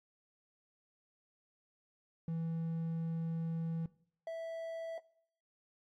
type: tone pair in turn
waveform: triangle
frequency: 164.4 / 657.6 Hz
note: E3 / E5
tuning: -4 / -4 cents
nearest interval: 2 octaves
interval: 2400 cents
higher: second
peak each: -33 / -36 dBFS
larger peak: first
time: 2.28-3.86 / 4.27-4.98 s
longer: first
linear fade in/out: 2 ms
effects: noise-tail reverb RT60 0.6 s tail -20 dB re dry + AAC 48 kbps